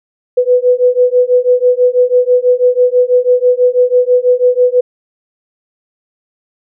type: beating tone pair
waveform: sine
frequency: 493.9 / 500 Hz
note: B4 / B4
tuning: 0 / +21 cents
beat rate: 6.1 Hz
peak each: -10 dBFS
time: 0.37-4.81 s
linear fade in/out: 10 ms
effects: none